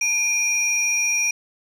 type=tone pair together; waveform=sine; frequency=2408 / 5711 Hz; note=D7 / F8; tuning=+43 / +38 cents; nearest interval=octave + minor third; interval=1495 cents; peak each=-19 dBFS; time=0.01-1.31 s; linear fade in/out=5 ms; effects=tanh soft clip ceiling -15 dBFS

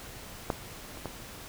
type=clicks; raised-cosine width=1 ms; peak=-13 / -30 / -21 dBFS; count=3; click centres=0.502 / 0.973 / 1.057 s; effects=pink hiss -45 dBFS RMS until 1.48 s

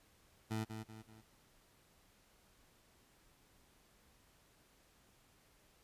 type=tone with echo; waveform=20% pulse; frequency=110 Hz; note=A2; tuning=in tune; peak=-32 dBFS; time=0.5-0.65 s; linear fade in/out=20 ms; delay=190 ms; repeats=3; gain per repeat=-7 dB; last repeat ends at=1.22 s; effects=pink hiss -69 dBFS RMS until 5.83 s + resampled to 32000 Hz

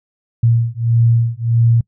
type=beating tone pair; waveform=sine; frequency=115.6 / 117.2 Hz; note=A#2 / A#2; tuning=-14 / +10 cents; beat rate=1.6 Hz; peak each=-14 dBFS; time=0.43-1.81 s; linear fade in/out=5 ms; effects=noise-tail reverb RT60 0.1 s tail -25 dB re dry

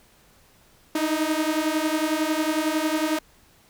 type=beating tone pair; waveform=sawtooth; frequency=306.5 / 317.5 Hz; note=D#4 / D#4; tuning=-26 / +35 cents; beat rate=11 Hz; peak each=-21 dBFS; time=0.95-3.19 s; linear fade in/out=5 ms; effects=pink hiss -57 dBFS RMS until 3.69 s

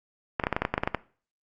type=clicks; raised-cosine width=0.5 ms; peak=-9 dBFS; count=12; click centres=0.398 / 0.438 / 0.469 / 0.527 / 0.565 / 0.62 / 0.651 / 0.74 / 0.779 / 0.835 / 0.875 / 0.947 s; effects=noise-tail reverb RT60 0.4 s tail -18 dB re dry + Opus 48 kbps

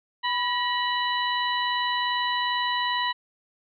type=harmonic tone with a mistuned harmonic; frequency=987.8 Hz; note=B5; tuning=in tune; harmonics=1 / 2 / 3 / 4; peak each=-26 / -29 / -31 / -32 dBFS; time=0.23-3.13 s; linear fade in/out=20 ms; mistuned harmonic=2; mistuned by=-58 cents; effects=none

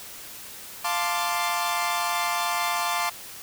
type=chord; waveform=sawtooth; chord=D minor seventh; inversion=first; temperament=equal; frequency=698.5 / 880 / 1046.5 / 1174.7 Hz; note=F5 / A5 / C6 / D6; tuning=0 / 0 / 0 / 0 cents; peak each=-26 dBFS; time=0.84-3.1 s; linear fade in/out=10 ms; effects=white hiss -41 dBFS RMS until 3.42 s

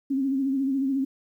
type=tone with vibrato; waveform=sine; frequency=270.3 Hz; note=C#4; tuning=44 cents flat; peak=-22 dBFS; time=0.1-1.05 s; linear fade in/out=10 ms; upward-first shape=sine; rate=14 Hz; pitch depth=56 cents each way; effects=10-bit

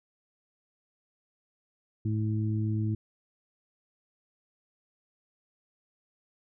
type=harmonic tone; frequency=108.1 Hz; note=A2; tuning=30 cents flat; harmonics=1 / 2 / 3; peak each=-27 / -34 / -36 dBFS; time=2.05-2.95 s; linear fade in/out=5 ms; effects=none

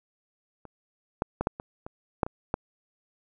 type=clicks; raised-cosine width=1 ms; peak=-30 / -11 / -13 / -10 / -22 / -24 / -8 / -20 / -11 dBFS; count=9; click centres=0.653 / 1.221 / 1.41 / 1.471 / 1.599 / 1.865 / 2.232 / 2.265 / 2.541 s; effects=none

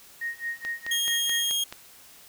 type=tone with tremolo; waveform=sine; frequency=1864.7 Hz; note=A#6; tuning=in tune; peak=-27 dBFS; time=0.21-1.5 s; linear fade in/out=5 ms; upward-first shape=sine; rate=4.6 Hz; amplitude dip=95%
type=click train; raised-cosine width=0.2 ms; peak=-19 dBFS; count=6; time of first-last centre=0.65-1.725 s; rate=4.65 Hz
type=tone; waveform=sawtooth; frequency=3251 Hz; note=G#7; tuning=38 cents flat; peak=-21 dBFS; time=0.91-1.64 s; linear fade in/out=5 ms
effects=white hiss -51 dBFS RMS until 2.28 s

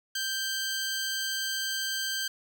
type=tone pair together; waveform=15% pulse; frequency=1568 / 4178 Hz; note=G6 / C8; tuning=0 / -3 cents; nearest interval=octave + perfect fourth; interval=1697 cents; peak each=-23 / -35 dBFS; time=0.15-2.28 s; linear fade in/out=5 ms; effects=none

